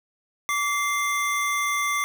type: tone pair together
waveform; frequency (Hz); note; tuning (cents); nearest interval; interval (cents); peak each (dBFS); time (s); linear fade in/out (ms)
square; 1155.8 / 2093; D6 / C7; -28 / 0; minor seventh; 1028; -26; 0.49-2.04; 0
effects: none